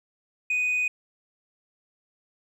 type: tone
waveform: sine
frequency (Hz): 2489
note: D#7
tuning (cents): 0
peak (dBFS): -20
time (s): 0.5-0.88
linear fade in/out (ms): 5
effects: tanh soft clip ceiling -21 dBFS + 10-bit